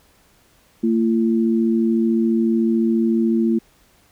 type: tone pair together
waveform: sine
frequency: 226.6 / 340.6 Hz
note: A#3 / F4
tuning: -49 / -43 cents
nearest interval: perfect fifth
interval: 706 cents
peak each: -16 / -20 dBFS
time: 0.83-3.59 s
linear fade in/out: 10 ms
effects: pink hiss -56 dBFS RMS until 4.11 s